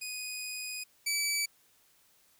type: tone pair in turn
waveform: 15% pulse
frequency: 2489 / 2301 Hz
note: D#7 / D7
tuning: 0 / -36 cents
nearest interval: minor second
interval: 136 cents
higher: first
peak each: -30 / -22 dBFS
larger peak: second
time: 0.01-0.84 / 1.06-1.46 s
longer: first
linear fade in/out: 10 ms
effects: white hiss -66 dBFS RMS until 2.39 s